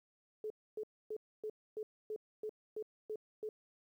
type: tone bursts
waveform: sine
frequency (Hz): 430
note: A4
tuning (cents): -40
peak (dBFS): -38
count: 10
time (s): 0.44-3.49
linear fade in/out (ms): 2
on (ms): 62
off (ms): 270
effects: 12-bit